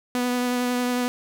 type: tone with vibrato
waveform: sawtooth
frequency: 246.9 Hz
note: B3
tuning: in tune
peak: -18 dBFS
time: 0.15-1.08 s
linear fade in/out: 0 ms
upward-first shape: triangle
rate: 11 Hz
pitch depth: 15 cents each way
effects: none